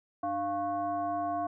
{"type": "tone with frequency modulation", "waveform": "sine", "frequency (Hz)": 698.5, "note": "F5", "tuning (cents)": 0, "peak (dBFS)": -29, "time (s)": [0.23, 1.47], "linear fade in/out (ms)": 5, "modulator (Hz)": 399, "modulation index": 0.82, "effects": []}